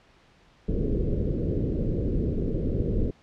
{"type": "low-pass noise", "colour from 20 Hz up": "pink", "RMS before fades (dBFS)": -26, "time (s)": [0.68, 3.11], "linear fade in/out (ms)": 5, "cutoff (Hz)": 500, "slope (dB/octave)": 48, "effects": ["pink hiss -58 dBFS RMS until 3.22 s", "low-pass 4000 Hz 12 dB/octave"]}